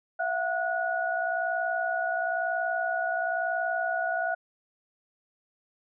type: tone cluster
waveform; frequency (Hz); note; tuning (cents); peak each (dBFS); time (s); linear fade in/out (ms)
sine; 670 / 731 / 1461; E5 / F#5 / F#6; +28 / -21 / -22; -30 / -31 / -30; 0.19-4.35; 10
effects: none